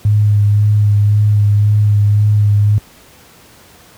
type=tone with vibrato; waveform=sine; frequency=104 Hz; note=G#2; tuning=3 cents sharp; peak=-7 dBFS; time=0.05-2.78 s; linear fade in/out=0 ms; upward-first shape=sine; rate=1.9 Hz; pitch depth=18 cents each way; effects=pink hiss -43 dBFS RMS until 3.97 s + high-pass 60 Hz 12 dB/octave